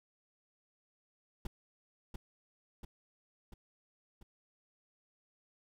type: noise with echo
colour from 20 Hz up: brown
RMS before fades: -36 dBFS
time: 1.45-1.47 s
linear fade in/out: 5 ms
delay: 690 ms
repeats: 4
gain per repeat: -4 dB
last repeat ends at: 4.23 s
effects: none